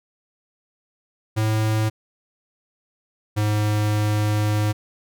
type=tone pair in turn; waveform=square; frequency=109 / 105.59 Hz; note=A2 / G#2; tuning=-16 / +29 cents; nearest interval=minor second; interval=55 cents; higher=first; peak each=-19 dBFS; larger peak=neither; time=1.36-1.9 / 3.36-4.73 s; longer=second; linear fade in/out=20 ms; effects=none